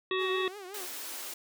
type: harmonic tone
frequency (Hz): 374.9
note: F#4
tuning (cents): +23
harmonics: 1 / 3 / 5 / 7 / 9 / 10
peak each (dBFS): -30 / -35 / -37 / -38 / -40 / -40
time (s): 0.11-0.48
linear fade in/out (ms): 2
type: tone with vibrato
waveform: sawtooth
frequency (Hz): 388.3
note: G4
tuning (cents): -16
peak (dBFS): -38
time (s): 0.17-0.88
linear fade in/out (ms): 50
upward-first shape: triangle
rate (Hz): 5.6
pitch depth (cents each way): 160
type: high-pass noise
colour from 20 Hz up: white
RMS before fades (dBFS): -40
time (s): 0.74-1.34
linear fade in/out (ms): 5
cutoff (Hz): 250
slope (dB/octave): 96
effects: none